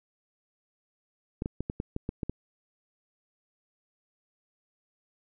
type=clicks; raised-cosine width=3 ms; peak=-18 dBFS; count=9; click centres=1.421 / 1.459 / 1.606 / 1.699 / 1.801 / 1.964 / 2.091 / 2.232 / 2.296 s; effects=none